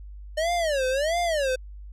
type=tone with vibrato; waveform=square; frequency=600 Hz; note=D5; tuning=37 cents sharp; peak=-23 dBFS; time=0.37-1.56 s; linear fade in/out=10 ms; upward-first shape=sine; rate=1.5 Hz; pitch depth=270 cents each way; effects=added 50 Hz sine -38 dBFS peak until 1.92 s + low-pass 9000 Hz 12 dB/octave